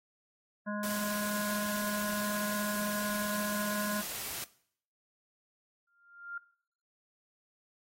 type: harmonic tone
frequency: 207.7 Hz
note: G#3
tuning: in tune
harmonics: 1 / 3 / 5 / 7 / 8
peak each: -35 / -40 / -42 / -43 / -44 dBFS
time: 0.66-4.02 s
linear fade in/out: 20 ms
type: noise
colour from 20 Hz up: white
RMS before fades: -39 dBFS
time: 0.83-4.44 s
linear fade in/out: 2 ms
type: tone with exponential growth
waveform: sine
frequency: 1396.9 Hz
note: F6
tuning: in tune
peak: -35 dBFS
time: 5.87-6.38 s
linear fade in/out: 5 ms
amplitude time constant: 110 ms
effects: noise-tail reverb RT60 0.6 s tail -19 dB re dry + AAC 48 kbps